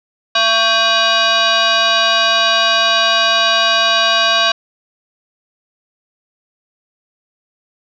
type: tone with frequency modulation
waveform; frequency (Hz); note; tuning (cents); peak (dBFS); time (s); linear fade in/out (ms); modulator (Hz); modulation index
sine; 1120; C#6; +18; -10; 0.35-4.52; 5; 898; 3.9
effects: none